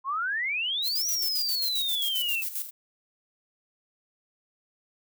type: exponential two-way sweep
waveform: sine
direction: up then down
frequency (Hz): 1034 to 5910 to 2586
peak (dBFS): -26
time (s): 0.04-2.44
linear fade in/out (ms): 50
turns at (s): 1.08
type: noise with tremolo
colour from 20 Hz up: violet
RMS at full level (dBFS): -31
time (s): 0.82-2.71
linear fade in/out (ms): 50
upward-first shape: square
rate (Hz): 7.5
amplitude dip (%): 65
effects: none